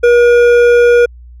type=tone with hard clipping; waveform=sine; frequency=479.4 Hz; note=A#4; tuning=48 cents sharp; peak=-6 dBFS; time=0.03-1.06 s; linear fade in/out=10 ms; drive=9 dB; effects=added 60 Hz sine -32 dBFS peak until 1.4 s